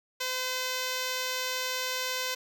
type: tone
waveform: 5% pulse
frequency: 511 Hz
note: C5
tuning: 41 cents flat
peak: -18 dBFS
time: 0.2-2.35 s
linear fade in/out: 10 ms
effects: none